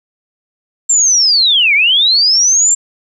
sine linear two-way sweep, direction down then up, 7459 to 2146 to 7459 Hz, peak -7 dBFS, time 0.89-2.75 s, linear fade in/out 10 ms, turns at 1.74 s, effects 8-bit

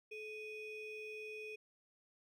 triangle ring-modulated tone, 1461 Hz, F#6, 22 cents flat, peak -40 dBFS, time 0.11-1.56 s, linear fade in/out 10 ms, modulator 1030 Hz, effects none

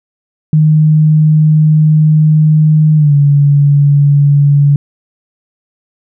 sine tone with pitch glide, 154.4 to 143.23 Hz, D#3 to D3, -13 to -43 cents, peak -4 dBFS, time 0.53-4.76 s, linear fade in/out 2 ms, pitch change -130 cents, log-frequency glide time 2.96-3.14 s, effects none

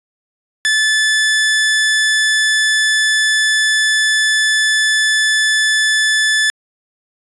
sawtooth tone, 1740 Hz, A6, 20 cents flat, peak -8 dBFS, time 0.65-6.5 s, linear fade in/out 0 ms, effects resampled to 24000 Hz

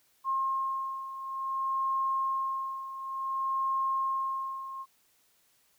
sine beating tone pair, 1069 / 1069.56 Hz, C6 / C6, +37 / +38 cents, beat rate 0.56 Hz, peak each -35 / -30 dBFS, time 0.24-4.86 s, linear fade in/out 50 ms, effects white hiss -68 dBFS RMS until 5.78 s

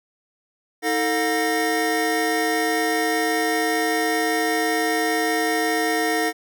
square tone cluster, 317.7 / 445.8 / 717 / 1855 Hz, D#4 / A4 / F5 / A#6, +36 / +23 / +45 / -9 cents, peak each -26 dBFS, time 0.82-6.33 s, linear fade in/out 50 ms, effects none

